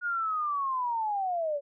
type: linear sweep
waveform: sine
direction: down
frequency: 1448 to 554.4 Hz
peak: -27 dBFS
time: 0.01-1.61 s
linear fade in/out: 50 ms
effects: none